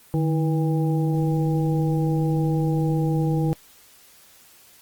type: harmonic tone with a mistuned harmonic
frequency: 161.7 Hz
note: E3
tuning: 33 cents flat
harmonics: 1 / 2 / 3 / 5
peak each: -20 / -26 / -30 / -34 dBFS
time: 0.14-3.53 s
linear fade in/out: 0 ms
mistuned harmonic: 1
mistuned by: -90 cents
effects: white hiss -52 dBFS RMS until 4.81 s + Opus 24 kbps